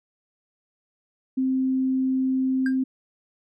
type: tone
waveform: sine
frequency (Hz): 261.6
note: C4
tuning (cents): 0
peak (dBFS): -20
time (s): 1.37-2.84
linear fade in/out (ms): 10
type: tone with exponential decay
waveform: triangle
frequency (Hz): 1602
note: G6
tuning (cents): +37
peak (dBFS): -23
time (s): 2.66-2.77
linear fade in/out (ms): 2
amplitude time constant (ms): 22
effects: none